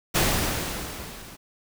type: noise with level ramp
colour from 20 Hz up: pink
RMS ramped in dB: -20 to -44 dBFS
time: 0.14-1.37 s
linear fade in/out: 20 ms
effects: none